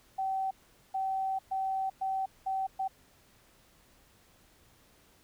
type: tone bursts at uneven times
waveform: sine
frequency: 768 Hz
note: G5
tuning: 36 cents flat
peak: -29 dBFS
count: 6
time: 0.18-0.51 / 0.94-1.39 / 1.51-1.9 / 2.01-2.26 / 2.46-2.67 / 2.79-2.88 s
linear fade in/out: 10 ms
effects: pink hiss -63 dBFS RMS until 5.23 s